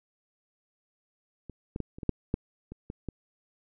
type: clicks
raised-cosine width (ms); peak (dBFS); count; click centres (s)
3; -28 / -21 / -18 / -30 / -23 / -11 / -13 / -28 / -24 / -21; 10; 1.497 / 1.761 / 1.803 / 1.985 / 2.032 / 2.093 / 2.341 / 2.72 / 2.901 / 3.087
effects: none